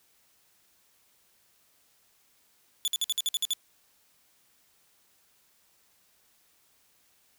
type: tone bursts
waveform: sawtooth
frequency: 3465 Hz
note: A7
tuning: 27 cents flat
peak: -22 dBFS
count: 9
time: 2.85-3.534 s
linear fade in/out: 0 ms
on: 28 ms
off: 54 ms
effects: white hiss -66 dBFS RMS until 7.38 s